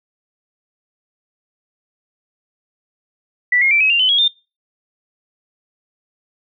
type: tone with pitch steps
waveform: sine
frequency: 1968 / 2146 / 2340 / 2552 / 2783 / 3035 / 3310 / 3609 Hz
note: B6 / C7 / D7 / D#7 / F7 / F#7 / G#7 / A7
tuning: -7 / +43 / -7 / +43 / -7 / +43 / -6 / +43 cents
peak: -11 dBFS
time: 3.52-4.28 s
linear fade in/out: 5 ms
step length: 95 ms
effects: noise-tail reverb RT60 0.3 s tail -23 dB re dry